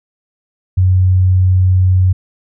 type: tone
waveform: sine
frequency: 92.5 Hz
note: F#2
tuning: in tune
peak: -7 dBFS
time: 0.77-2.13 s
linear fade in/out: 10 ms
effects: none